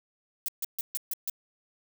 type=noise bursts; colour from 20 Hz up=violet; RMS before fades=-31 dBFS; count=6; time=0.46-1.298 s; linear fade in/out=0 ms; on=23 ms; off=140 ms; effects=none